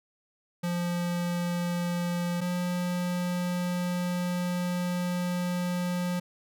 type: tone pair in turn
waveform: square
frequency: 174.61 / 177.97 Hz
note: F3 / F3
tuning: 0 / +33 cents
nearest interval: unison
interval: 33 cents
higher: second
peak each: -28 dBFS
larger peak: neither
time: 0.63-2.41 / 2.41-6.2 s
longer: second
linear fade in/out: 10 ms
effects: none